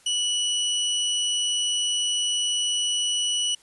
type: tone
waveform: sawtooth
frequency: 2947 Hz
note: F#7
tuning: 8 cents flat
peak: -19 dBFS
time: 0.06-3.55 s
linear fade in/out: 5 ms
effects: white hiss -56 dBFS RMS until 3.62 s + resampled to 24000 Hz